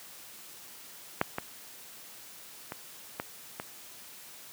clicks, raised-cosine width 0.5 ms, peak -9 / -16 / -21 / -17 / -20 dBFS, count 5, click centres 1.214 / 1.384 / 2.721 / 3.199 / 3.599 s, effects white hiss -49 dBFS RMS until 4.52 s + high-pass 100 Hz 12 dB/octave

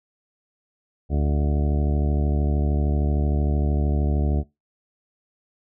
harmonic tone, 73.1 Hz, D2, 7 cents flat, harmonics 1 / 2 / 3 / 4 / 5 / 6 / 8 / 9 / 10, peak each -20 / -26 / -30 / -32 / -34 / -36 / -38 / -39 / -40 dBFS, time 1.09-4.44 s, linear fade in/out 50 ms, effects noise-tail reverb RT60 0.2 s tail -21 dB re dry

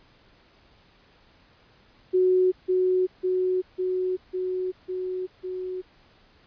sine tone with echo, 368.8 Hz, F#4, 6 cents flat, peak -17 dBFS, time 2.13-2.52 s, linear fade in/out 20 ms, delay 550 ms, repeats 6, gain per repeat -2 dB, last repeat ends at 5.82 s, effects pink hiss -58 dBFS RMS until 6.46 s + resampled to 11025 Hz

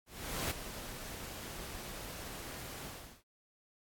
pink noise with ADSR envelope, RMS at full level -35 dBFS, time 0.06-3.23 s, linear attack 450 ms, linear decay 8 ms, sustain -10 dB, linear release 380 ms, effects AAC 64 kbps

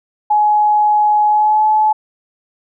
sine tone with pitch glide, 842 to 859.2 Hz, G#5 to A5, +24 to -41 cents, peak -9 dBFS, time 0.3-1.93 s, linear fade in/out 10 ms, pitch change +35 cents, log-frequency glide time 1.27-1.65 s, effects none

